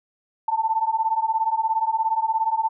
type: beating tone pair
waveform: sine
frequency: 880 / 897 Hz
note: A5 / A5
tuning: 0 / +33 cents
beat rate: 17 Hz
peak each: -23 / -22 dBFS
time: 0.48-2.69 s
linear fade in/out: 5 ms
effects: none